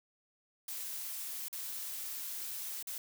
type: noise with dropouts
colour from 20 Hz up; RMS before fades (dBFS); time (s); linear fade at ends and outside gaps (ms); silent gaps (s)
blue; -41; 0.68-2.98; 2; 1.483-1.528 / 2.827-2.871
effects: none